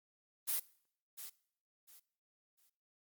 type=noise with echo; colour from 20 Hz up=blue; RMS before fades=-35 dBFS; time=0.47-0.6 s; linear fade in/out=20 ms; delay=700 ms; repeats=3; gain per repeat=-12 dB; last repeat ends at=2.7 s; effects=noise-tail reverb RT60 0.6 s tail -21 dB re dry + Opus 32 kbps